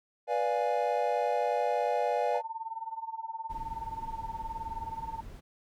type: chord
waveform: triangle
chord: B diminished seventh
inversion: none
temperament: equal with one note detuned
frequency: 490.5 / 587.3 / 698.5 / 830.6 Hz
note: B4 / D5 / F5 / Ab5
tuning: -12 / 0 / 0 / 0 cents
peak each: -30 dBFS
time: 0.27-2.42 s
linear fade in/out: 50 ms
type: tone with tremolo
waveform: sine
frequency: 899 Hz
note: A5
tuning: 37 cents sharp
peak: -32 dBFS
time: 2.34-5.21 s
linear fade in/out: 10 ms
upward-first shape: sine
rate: 19 Hz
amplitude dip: 85%
type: noise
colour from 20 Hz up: brown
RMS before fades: -44 dBFS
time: 3.49-5.41 s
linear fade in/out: 20 ms
effects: none